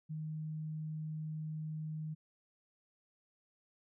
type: tone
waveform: sine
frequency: 155.56 Hz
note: D#3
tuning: in tune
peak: -38 dBFS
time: 0.09-2.15 s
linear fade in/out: 20 ms
effects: none